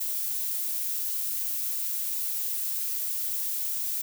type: noise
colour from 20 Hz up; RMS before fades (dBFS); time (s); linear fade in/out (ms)
violet; -30; 0-4.02; 10
effects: none